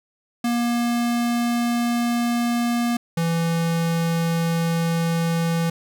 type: tone pair in turn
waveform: square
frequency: 237.8 / 166.67 Hz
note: A#3 / E3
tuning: +35 / +19 cents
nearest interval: tritone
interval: 616 cents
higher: first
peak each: -20 dBFS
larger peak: neither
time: 0.44-2.97 / 3.17-5.7 s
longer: neither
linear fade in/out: 5 ms
effects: none